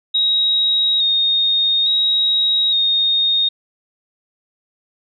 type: tone with vibrato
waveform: sine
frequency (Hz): 3752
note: A#7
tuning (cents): +11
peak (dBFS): -13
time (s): 0.14-3.49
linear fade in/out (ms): 10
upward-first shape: square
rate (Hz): 0.58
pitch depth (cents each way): 25
effects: none